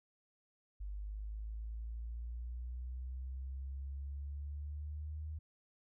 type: linear sweep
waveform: sine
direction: up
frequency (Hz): 49.55 to 77.78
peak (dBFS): -40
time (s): 0.8-5.39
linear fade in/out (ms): 10
effects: none